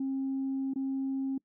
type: tone with dropouts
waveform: sine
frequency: 268.6 Hz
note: C4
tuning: 46 cents sharp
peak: -28 dBFS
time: 0-1.38 s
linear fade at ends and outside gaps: 5 ms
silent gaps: 0.737-0.758 s
effects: noise-tail reverb RT60 0.1 s tail -24 dB re dry + tanh soft clip ceiling -26 dBFS